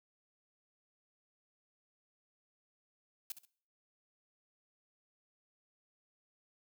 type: noise with echo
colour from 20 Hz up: blue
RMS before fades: -40 dBFS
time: 3.3-3.32 s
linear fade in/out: 2 ms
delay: 66 ms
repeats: 2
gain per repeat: -11 dB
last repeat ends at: 3.452 s
effects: noise-tail reverb RT60 0.5 s tail -21 dB re dry